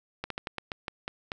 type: slowing click train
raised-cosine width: 0.3 ms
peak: -17 dBFS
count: 9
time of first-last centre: 0.24-1.318 s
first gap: 63 ms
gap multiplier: 1.21
effects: none